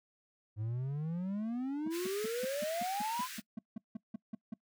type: exponential sweep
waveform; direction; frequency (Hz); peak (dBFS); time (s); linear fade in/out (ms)
triangle; up; 103.83 to 1046.5; -32; 0.56-3.28; 50
type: tone bursts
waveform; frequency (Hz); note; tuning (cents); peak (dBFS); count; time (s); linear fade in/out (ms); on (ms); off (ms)
triangle; 220; A3; 0; -35; 15; 1.86-4.54; 5; 20; 170
type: high-pass noise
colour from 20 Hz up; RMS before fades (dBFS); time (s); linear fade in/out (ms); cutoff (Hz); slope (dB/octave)
pink; -45; 1.9-3.42; 50; 1400; 48
effects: noise-tail reverb RT60 0.1 s tail -23 dB re dry